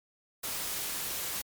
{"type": "noise", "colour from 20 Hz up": "white", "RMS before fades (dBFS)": -35, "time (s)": [0.43, 1.42], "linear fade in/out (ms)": 10, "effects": ["MP3 96 kbps"]}